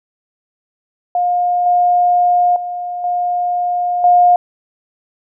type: tone with level steps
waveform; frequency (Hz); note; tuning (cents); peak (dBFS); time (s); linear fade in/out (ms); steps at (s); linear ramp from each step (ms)
sine; 711; F5; +31; -12 / -9 / -20 / -14 / -6; 1.15-4.36; 2; 1.66 / 2.56 / 3.04 / 4.04; 2
effects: none